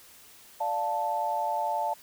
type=chord; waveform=sine; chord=D minor; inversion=none; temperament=equal; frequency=587.3 / 698.5 / 880 Hz; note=D5 / F5 / A5; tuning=0 / 0 / 0 cents; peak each=-34 / -32 / -28 dBFS; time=0.6-1.94 s; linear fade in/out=10 ms; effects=white hiss -53 dBFS RMS until 2.02 s